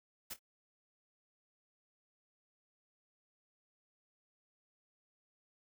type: noise with echo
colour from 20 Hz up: white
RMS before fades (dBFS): -43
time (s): 0.3-0.34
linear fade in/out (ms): 10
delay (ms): 27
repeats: 2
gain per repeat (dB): -14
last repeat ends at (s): 0.394
effects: none